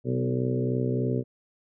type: harmonic tone with a mistuned harmonic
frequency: 63.3 Hz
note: B1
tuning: 43 cents sharp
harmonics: 2 / 3 / 4 / 5 / 6 / 7 / 8 / 9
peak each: -27 / -36 / -30 / -38 / -32 / -32 / -42 / -39 dBFS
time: 0.04-1.24 s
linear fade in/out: 50 ms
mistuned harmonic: 4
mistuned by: -18 cents
effects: none